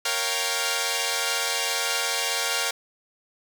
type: chord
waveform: 5% pulse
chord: G half-diminished seventh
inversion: first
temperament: equal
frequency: 466.2 / 554.4 / 698.5 / 784 Hz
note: Bb4 / Db5 / F5 / G5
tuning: 0 / 0 / 0 / 0 cents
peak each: -18 dBFS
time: 0.05-2.71 s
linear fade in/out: 5 ms
effects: none